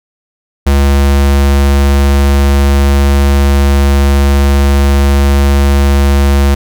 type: tone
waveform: square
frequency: 69.8 Hz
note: C#2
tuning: 13 cents sharp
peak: -6 dBFS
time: 0.66-6.55 s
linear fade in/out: 10 ms
effects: none